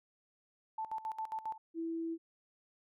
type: tone with tremolo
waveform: sine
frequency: 880 Hz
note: A5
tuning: in tune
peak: -35 dBFS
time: 0.78-1.58 s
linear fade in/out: 5 ms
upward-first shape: square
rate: 7.4 Hz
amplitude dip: 80%
type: tone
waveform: sine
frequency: 329.6 Hz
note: E4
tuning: in tune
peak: -35 dBFS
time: 1.74-2.18 s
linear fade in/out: 50 ms
effects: none